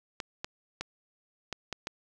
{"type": "clicks", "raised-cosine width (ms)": 0.2, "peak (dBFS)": -17, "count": 6, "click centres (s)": [0.202, 0.445, 0.81, 1.527, 1.727, 1.871], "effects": []}